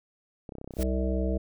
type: clicks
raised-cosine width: 2 ms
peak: -26 dBFS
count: 11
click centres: 0.492 / 0.522 / 0.553 / 0.584 / 0.614 / 0.644 / 0.676 / 0.708 / 0.738 / 0.769 / 0.799 s
type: noise with exponential growth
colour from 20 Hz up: white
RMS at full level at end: -35 dBFS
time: 0.71-0.83 s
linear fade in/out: 0 ms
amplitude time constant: 25 ms
type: harmonic tone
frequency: 64.4 Hz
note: C2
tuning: 27 cents flat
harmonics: 1 / 3 / 5 / 7 / 9 / 10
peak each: -27 / -32 / -34 / -35 / -37 / -37 dBFS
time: 0.78-1.38 s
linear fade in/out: 10 ms
effects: none